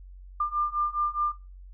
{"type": "beating tone pair", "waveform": "sine", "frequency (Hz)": [1194, 1198.8], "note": ["D6", "D6"], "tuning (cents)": [28, 35], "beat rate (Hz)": 4.8, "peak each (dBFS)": -28, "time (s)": [0.4, 1.32], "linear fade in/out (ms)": 5, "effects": ["noise-tail reverb RT60 0.3 s tail -20 dB re dry", "added 46 Hz sine -43 dBFS peak until 1.73 s"]}